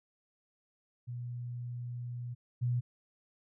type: tone pair in turn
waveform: sine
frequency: 121.5 / 122.16 Hz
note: B2 / B2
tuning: -28 / -18 cents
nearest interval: unison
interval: 10 cents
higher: second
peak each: -37 / -28 dBFS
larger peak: second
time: 1.07-2.35 / 2.61-2.81 s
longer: first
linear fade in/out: 20 ms
effects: none